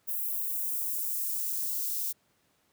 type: noise with high-pass filter sweep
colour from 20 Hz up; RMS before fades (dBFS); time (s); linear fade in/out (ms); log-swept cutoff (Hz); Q
violet; -32; 0.07-2.13; 20; 12000 to 3900; 0.88
effects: pink hiss -70 dBFS RMS until 2.72 s + high-pass 100 Hz 12 dB/octave